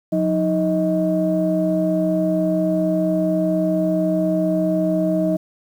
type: tone cluster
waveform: sine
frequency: 179.8 / 314.3 / 630 Hz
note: F#3 / D#4 / D#5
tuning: -49 / +18 / +21 cents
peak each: -20 dBFS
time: 0.12-5.37 s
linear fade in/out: 10 ms
effects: tanh soft clip ceiling -8 dBFS + 8-bit